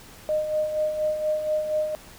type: tone with tremolo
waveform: sine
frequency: 614 Hz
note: D#5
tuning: 23 cents flat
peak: -20 dBFS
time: 0.29-1.95 s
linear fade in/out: 0 ms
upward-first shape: sine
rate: 4.2 Hz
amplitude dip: 55%
effects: pink hiss -47 dBFS RMS until 2.18 s